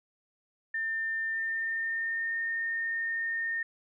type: tone with pitch glide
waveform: sine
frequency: 1800 to 1828.3 Hz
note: A6 to A#6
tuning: +39 to -34 cents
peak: -29 dBFS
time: 0.74-3.63 s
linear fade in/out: 5 ms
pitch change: +27 cents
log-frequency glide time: 1.26-2.36 s
effects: none